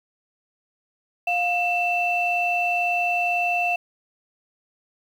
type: tone pair together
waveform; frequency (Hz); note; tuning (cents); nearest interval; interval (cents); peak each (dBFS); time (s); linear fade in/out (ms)
sine; 707 / 2669; F5 / E7; +21 / +21; octave + major seventh; 2300; -22; 1.27-3.76; 5
effects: tanh soft clip ceiling -12 dBFS + 8-bit